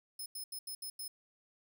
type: tone bursts at uneven times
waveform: 5% pulse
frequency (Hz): 5190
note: E8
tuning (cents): -28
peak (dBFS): -35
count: 6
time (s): 0.19-0.26 / 0.35-0.44 / 0.52-0.59 / 0.67-0.75 / 0.82-0.9 / 0.99-1.08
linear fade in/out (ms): 5
effects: none